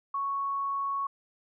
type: tone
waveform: sine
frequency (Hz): 1108.7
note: C#6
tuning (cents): 0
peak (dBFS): -28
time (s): 0.14-1.07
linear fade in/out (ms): 5
effects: none